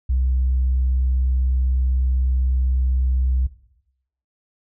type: tone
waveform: sine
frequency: 64 Hz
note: C2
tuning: 38 cents flat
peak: -15 dBFS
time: 0.09-3.47 s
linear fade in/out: 10 ms
effects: noise-tail reverb RT60 0.8 s tail -17 dB re dry + tanh soft clip ceiling -13 dBFS